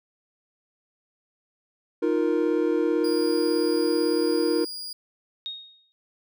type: chord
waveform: triangle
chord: Eb suspended second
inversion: none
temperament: equal with one note detuned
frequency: 311.1 / 349.2 / 468.1 Hz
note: Eb4 / F4 / Bb4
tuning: 0 / 0 / +7 cents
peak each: -23 dBFS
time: 2.02-4.65 s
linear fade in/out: 10 ms
type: tone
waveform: 40% pulse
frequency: 4860 Hz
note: D#8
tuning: 42 cents flat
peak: -32 dBFS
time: 3.04-4.93 s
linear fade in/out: 5 ms
type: tone with exponential decay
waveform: sine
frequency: 3729 Hz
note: A#7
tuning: in tune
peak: -28 dBFS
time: 5.46-5.92 s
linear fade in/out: 0 ms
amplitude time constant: 100 ms
effects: none